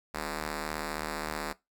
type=ring-modulated tone; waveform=5% pulse; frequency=154.5 Hz; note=D#3; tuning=12 cents flat; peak=-19 dBFS; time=0.14-1.53 s; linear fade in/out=10 ms; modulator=115 Hz; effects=noise-tail reverb RT60 0.2 s tail -20 dB re dry